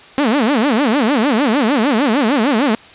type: tone with vibrato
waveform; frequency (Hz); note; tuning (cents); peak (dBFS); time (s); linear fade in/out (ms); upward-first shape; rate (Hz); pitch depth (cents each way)
sawtooth; 251.9; B3; +34; -8; 0.18-2.75; 0; sine; 6.6; 300
effects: white hiss -40 dBFS RMS until 2.94 s + resampled to 8000 Hz